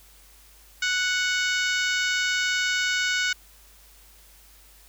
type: harmonic tone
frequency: 739 Hz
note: F#5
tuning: 2 cents flat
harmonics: 2 / 3 / 4 / 5 / 6 / 7 / 8 / 9 / 10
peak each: -25 / -29 / -31 / -33 / -35 / -36 / -37 / -38 / -39 dBFS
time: 0.82-3.33 s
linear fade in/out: 5 ms
effects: added 50 Hz sine -54 dBFS peak until 4.88 s + white hiss -54 dBFS RMS until 4.88 s